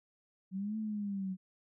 sine linear two-way sweep, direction up then down, 184.6 to 220 to 184.6 Hz, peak -34 dBFS, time 0.51-1.37 s, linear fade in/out 50 ms, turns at 0.77 s, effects none

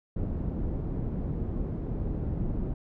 pink low-pass noise, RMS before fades -31 dBFS, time 0.16-2.74 s, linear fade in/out 5 ms, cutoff 300 Hz, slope 12 dB/octave, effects none

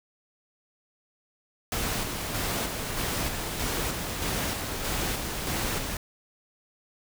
pink noise with tremolo, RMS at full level -29 dBFS, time 1.72-5.97 s, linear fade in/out 2 ms, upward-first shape square, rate 1.6 Hz, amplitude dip 35%, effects none

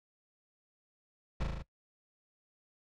brown noise with echo, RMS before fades -30 dBFS, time 1.4-1.44 s, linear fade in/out 10 ms, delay 37 ms, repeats 5, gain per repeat -2 dB, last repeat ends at 1.625 s, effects noise-tail reverb RT60 0.1 s tail -20 dB re dry + low-pass 5000 Hz 12 dB/octave

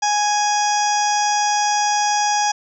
harmonic tone with a mistuned harmonic, 830.6 Hz, G#5, in tune, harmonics 1 / 2 / 3 / 4 / 6 / 7 / 8 / 9, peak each -17 / -27 / -31 / -31 / -27 / -26 / -28 / -39 dBFS, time 0.02-2.52 s, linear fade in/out 10 ms, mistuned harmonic 8, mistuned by -21 cents, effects none

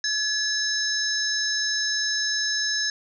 sine tone cluster, 1703 / 3945 / 5260 / 6370 Hz, G#6 / B7 / E8 / G8, +43 / -3 / -5 / +27 cents, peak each -27 / -31 / -26 / -31 dBFS, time 0.04-2.9 s, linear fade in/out 2 ms, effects none

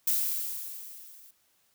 violet noise with level ramp, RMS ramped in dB -25 to -54 dBFS, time 0.07-1.31 s, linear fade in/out 5 ms, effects white hiss -69 dBFS RMS until 1.74 s

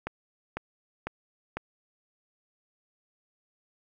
click train, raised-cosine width 0.5 ms, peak -17 dBFS, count 4, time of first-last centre 0.07-1.57 s, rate 2 Hz, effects none

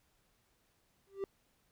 triangle tone with exponential growth, 392 Hz, G4, in tune, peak -29 dBFS, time 1.07-1.24 s, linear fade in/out 1 ms, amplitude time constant 36 ms, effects pink hiss -74 dBFS RMS until 1.71 s

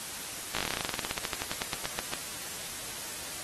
slowing click train, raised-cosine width 0.2 ms, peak -12 dBFS, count 27, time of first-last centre 0.55-2.137 s, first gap 17 ms, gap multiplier 1.09, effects white hiss -39 dBFS RMS until 3.43 s + AAC 32 kbps

